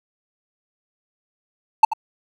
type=tone with echo; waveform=triangle; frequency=880 Hz; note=A5; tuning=in tune; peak=-3 dBFS; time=1.83-1.85 s; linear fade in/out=5 ms; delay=85 ms; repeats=1; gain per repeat=-14 dB; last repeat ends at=1.935 s; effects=none